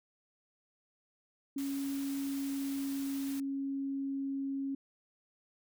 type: tone with pitch glide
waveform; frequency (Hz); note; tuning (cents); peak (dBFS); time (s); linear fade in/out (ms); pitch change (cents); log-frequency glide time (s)
sine; 276.4 to 273.5; C#4 to C#4; -5 to -23; -33; 1.56-4.75; 5; -18; 1.93-4.44
type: noise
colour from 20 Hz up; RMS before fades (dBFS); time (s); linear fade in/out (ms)
white; -48; 1.58-3.4; 2
effects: none